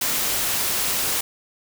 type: noise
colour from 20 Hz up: white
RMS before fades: -23 dBFS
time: 0.01-1.21 s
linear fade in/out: 5 ms
effects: none